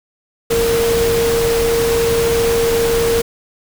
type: tone in noise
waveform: sine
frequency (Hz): 462.9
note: A#4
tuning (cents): -12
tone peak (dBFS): -13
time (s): 0.5-3.22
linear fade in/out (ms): 10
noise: pink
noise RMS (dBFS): -21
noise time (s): 0.5-3.22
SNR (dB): +5
effects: none